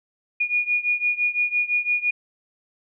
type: beating tone pair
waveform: sine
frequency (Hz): 2442 / 2447.9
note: D#7 / D#7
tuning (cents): -33 / -29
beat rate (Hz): 5.9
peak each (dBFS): -22 / -24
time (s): 0.4-2.11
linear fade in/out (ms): 10
effects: none